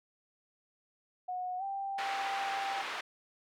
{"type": "tone with pitch glide", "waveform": "sine", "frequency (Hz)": [730, 786.9], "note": ["F#5", "G5"], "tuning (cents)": [-24, 6], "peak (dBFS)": -34, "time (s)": [1.28, 2.82], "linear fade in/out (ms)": 10, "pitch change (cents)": 130, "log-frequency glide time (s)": [1.58, 1.63]}
{"type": "band-pass noise", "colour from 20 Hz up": "pink", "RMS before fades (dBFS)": -39, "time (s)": [1.98, 3.01], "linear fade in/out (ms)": 5, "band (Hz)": [940, 2800], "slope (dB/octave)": 12}
{"effects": []}